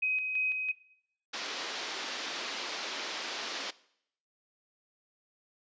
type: tone with tremolo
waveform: sine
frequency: 2523 Hz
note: D#7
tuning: 23 cents sharp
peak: -26 dBFS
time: 0.02-0.72 s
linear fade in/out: 10 ms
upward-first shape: square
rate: 3 Hz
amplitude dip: 40%
type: band-pass noise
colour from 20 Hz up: white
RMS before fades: -38 dBFS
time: 1.33-3.71 s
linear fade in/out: 10 ms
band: 260 to 5100 Hz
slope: 24 dB/octave
effects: noise-tail reverb RT60 0.7 s tail -20 dB re dry + resampled to 16000 Hz